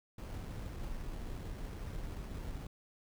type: noise with sample-and-hold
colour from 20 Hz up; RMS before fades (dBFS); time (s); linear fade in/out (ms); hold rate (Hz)
brown; -42; 0.18-2.67; 5; 3675
effects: none